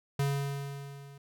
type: tone with level ramp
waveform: square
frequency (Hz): 140.1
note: C#3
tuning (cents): +19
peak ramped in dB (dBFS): -26 to -49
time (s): 0.19-1.18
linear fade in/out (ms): 5
effects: none